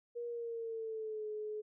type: tone with pitch glide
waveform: sine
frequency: 475.5 to 426.1 Hz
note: A#4 to G#4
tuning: +34 to +44 cents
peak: -38 dBFS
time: 0.15-1.62 s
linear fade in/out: 20 ms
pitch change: -190 cents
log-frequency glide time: 0.27-1.27 s
effects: none